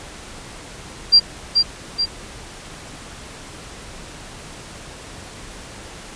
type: tone with echo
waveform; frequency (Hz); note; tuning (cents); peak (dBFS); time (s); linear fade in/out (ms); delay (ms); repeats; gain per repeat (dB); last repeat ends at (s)
sine; 4743; D8; +16; -6; 1.12-1.2; 20; 430; 2; -5; 2.06
effects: pink hiss -37 dBFS RMS until 6.15 s + resampled to 22050 Hz